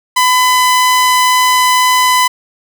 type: tone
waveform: sawtooth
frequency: 1006 Hz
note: B5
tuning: 32 cents sharp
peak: -4 dBFS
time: 0.16-2.28 s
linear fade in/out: 10 ms
effects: none